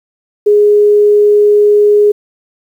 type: tone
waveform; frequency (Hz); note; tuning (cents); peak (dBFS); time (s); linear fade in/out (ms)
sine; 415.3; G#4; 0; -4; 0.46-2.12; 10
effects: 7-bit